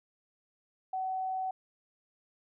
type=tone; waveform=sine; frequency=754 Hz; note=F#5; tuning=32 cents sharp; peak=-31 dBFS; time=0.93-1.51 s; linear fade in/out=5 ms; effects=none